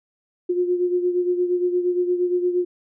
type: beating tone pair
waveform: sine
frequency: 355.9 / 364.5 Hz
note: F4 / F#4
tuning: +33 / -26 cents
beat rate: 8.6 Hz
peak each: -19 / -26 dBFS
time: 0.49-2.65 s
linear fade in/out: 10 ms
effects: none